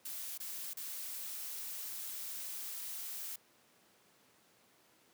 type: noise with dropouts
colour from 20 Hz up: blue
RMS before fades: -43 dBFS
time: 0.05-3.36 s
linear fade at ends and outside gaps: 5 ms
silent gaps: 0.378-0.4 / 0.735-0.769 s
effects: pink hiss -67 dBFS RMS until 5.13 s + high-pass 200 Hz 12 dB/octave